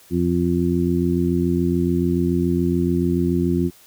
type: harmonic tone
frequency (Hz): 87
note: F2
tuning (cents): -6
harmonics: 1 / 2 / 3 / 4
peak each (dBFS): -25 / -21 / -22 / -22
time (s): 0.1-3.71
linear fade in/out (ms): 50
effects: white hiss -50 dBFS RMS until 3.86 s